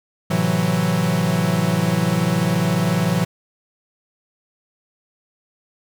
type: chord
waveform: 45% pulse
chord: F# half-diminished seventh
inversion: first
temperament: equal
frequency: 110 / 130.81 / 164.81 / 185 Hz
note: A2 / C3 / E3 / F#3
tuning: 0 / 0 / 0 / 0 cents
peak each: -26 / -26 / -20 / -21 dBFS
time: 0.3-3.25 s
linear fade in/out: 10 ms
effects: none